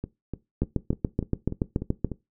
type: two click trains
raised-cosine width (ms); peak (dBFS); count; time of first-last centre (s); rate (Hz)
3; -10 / -18; 11 / 8; 0.62-2.047 / 0.04-2.117; 7.01 / 3.37
effects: noise-tail reverb RT60 0.2 s tail -18 dB re dry